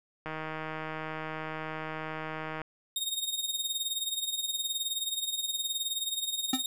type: click train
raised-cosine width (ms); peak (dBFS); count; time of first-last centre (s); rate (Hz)
0.5; -22; 371; 0.26-2.617; 157
type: tone with tremolo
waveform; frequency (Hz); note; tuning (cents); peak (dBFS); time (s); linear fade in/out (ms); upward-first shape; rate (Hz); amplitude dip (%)
sawtooth; 3711; A#7; -9; -25; 2.96-6.66; 2; sine; 19; 70
type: tone with exponential decay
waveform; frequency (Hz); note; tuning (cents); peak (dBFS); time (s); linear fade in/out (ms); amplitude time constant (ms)
square; 260; C4; -11; -24; 6.53-6.63; 5; 20
effects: none